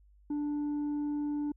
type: tone with tanh clipping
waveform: sine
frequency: 293.6 Hz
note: D4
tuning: in tune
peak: -31 dBFS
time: 0.3-1.52 s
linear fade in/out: 5 ms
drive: 3 dB
effects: added 50 Hz sine -58 dBFS peak until 1.56 s